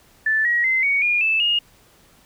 sine tone with pitch steps, 1756 / 1903.9 / 2064 / 2238 / 2427 / 2631 / 2853 Hz, A6 / A#6 / C7 / C#7 / D#7 / E7 / F7, -4 / +36 / -24 / +16 / -44 / -4 / +36 cents, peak -16 dBFS, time 0.26-1.59 s, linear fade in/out 5 ms, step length 190 ms, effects pink hiss -54 dBFS RMS until 2.25 s

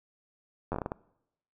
slowing click train, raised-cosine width 1 ms, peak -18 dBFS, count 8, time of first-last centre 0.72-0.919 s, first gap 10 ms, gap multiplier 1.34, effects noise-tail reverb RT60 0.8 s tail -22 dB re dry

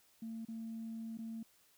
sine tone with dropouts, 225 Hz, A3, 39 cents sharp, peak -40 dBFS, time 0.22-1.43 s, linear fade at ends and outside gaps 5 ms, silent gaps 0.451-0.484 / 1.174-1.187 s, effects tanh soft clip ceiling -37 dBFS + white hiss -69 dBFS RMS until 1.77 s

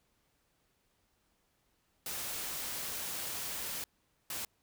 white noise bursts at uneven times, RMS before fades -39 dBFS, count 2, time 2.06-3.84 / 4.3-4.45 s, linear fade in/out 2 ms, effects pink hiss -75 dBFS RMS until 4.62 s

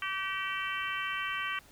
harmonic tone, 385.1 Hz, G4, 31 cents flat, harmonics 3 / 4 / 5 / 6 / 7 / 8, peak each -37 / -38 / -39 / -40 / -40 / -41 dBFS, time 0.02-1.59 s, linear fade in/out 2 ms, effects pink hiss -58 dBFS RMS until 1.71 s

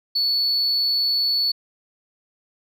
sine tone, 4435 Hz, C#8, in tune, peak -16 dBFS, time 0.15-1.52 s, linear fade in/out 10 ms, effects tanh soft clip ceiling -16 dBFS

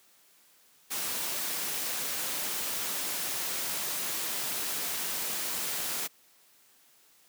white noise, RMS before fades -33 dBFS, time 0.9-6.08 s, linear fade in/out 20 ms, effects white hiss -62 dBFS RMS until 7.28 s + high-pass 150 Hz 12 dB/octave

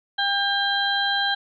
harmonic tone, 799 Hz, G5, 33 cents sharp, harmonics 1 / 2 / 4 / 5, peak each -26 / -24 / -26 / -27 dBFS, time 0.18-1.35 s, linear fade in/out 10 ms, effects none

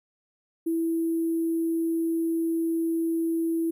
sine tone with sample-and-hold, 329.6 Hz, E4, in tune, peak -23 dBFS, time 0.66-3.71 s, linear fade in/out 10 ms, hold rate 11025 Hz, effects none

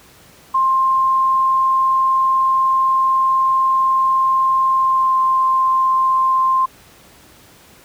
sine tone with pitch glide, 1056 to 1049.3 Hz, C6 to C6, +16 to +5 cents, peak -12 dBFS, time 0.54-6.66 s, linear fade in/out 10 ms, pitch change -11 cents, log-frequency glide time 4.75-5.17 s, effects pink hiss -46 dBFS RMS until 7.84 s + high-pass 60 Hz 12 dB/octave

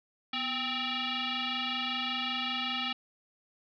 sine tone with frequency modulation, 246.9 Hz, B3, in tune, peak -30 dBFS, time 0.33-2.93 s, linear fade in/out 5 ms, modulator 519 Hz, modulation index 7, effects none

